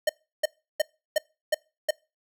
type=tone bursts; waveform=square; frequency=613 Hz; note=D#5; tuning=26 cents flat; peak=-20 dBFS; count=6; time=0.07-1.908 s; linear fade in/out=5 ms; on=23 ms; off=340 ms; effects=noise-tail reverb RT60 0.3 s tail -25 dB re dry